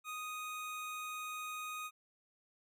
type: tone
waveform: 25% pulse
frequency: 1244.5 Hz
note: D#6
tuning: in tune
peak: -37 dBFS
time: 0.04-1.91 s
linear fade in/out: 50 ms
effects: none